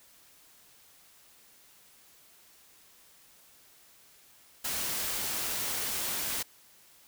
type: noise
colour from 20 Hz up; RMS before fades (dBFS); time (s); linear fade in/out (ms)
white; -33; 4.64-6.43; 10
effects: white hiss -59 dBFS RMS until 7.07 s